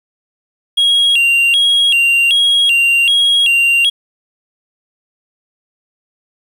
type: tone with vibrato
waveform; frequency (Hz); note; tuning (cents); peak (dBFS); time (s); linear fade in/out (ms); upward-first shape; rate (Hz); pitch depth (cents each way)
triangle; 3022; F#7; +36; -7; 0.77-3.9; 10; square; 1.3; 150
effects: 7-bit